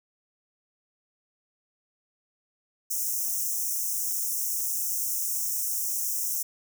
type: high-pass noise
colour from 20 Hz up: white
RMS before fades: -29 dBFS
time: 2.9-6.43 s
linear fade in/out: 10 ms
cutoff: 5500 Hz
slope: 96 dB/octave
effects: none